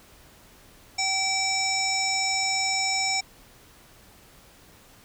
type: harmonic tone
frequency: 769 Hz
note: G5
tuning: 33 cents flat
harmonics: 1 / 3 / 5 / 7 / 9 / 10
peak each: -30 / -28 / -38 / -27 / -31 / -37 dBFS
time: 0.98-3.21 s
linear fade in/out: 10 ms
effects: pink hiss -53 dBFS RMS until 5.04 s